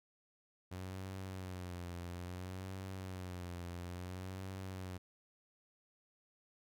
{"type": "tone with vibrato", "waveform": "sawtooth", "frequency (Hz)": 91.2, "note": "F#2", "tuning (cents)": -24, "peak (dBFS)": -39, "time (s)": [0.71, 4.98], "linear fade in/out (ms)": 10, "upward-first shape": "sine", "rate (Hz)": 0.59, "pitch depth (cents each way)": 76, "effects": []}